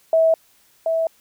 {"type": "tone pair in turn", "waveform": "sine", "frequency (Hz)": [649, 652.8], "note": ["E5", "E5"], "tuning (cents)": [-27, -17], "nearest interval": "unison", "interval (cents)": 10, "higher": "second", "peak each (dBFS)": [-12, -17], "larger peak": "first", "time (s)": [[0.13, 0.34], [0.86, 1.07]], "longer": "neither", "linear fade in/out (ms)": 2, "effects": ["white hiss -57 dBFS RMS until 1.2 s"]}